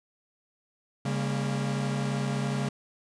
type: chord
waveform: 45% pulse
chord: G diminished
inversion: second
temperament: equal with one note detuned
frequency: 138.59 / 201.2 / 233.1 Hz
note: Db3 / G3 / Bb3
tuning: 0 / +45 / 0 cents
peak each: -29 / -33 / -35 dBFS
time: 1.05-2.69 s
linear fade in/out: 5 ms
effects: resampled to 22050 Hz